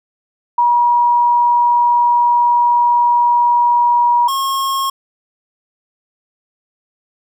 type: tone pair in turn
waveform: sine / square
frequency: 959 / 1083.3 Hz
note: A#5 / C#6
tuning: +49 / -40 cents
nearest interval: major second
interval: 211 cents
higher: second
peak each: -9 / -16 dBFS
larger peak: first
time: 0.58-4.28 / 4.28-4.9 s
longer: first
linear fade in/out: 5 ms
effects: none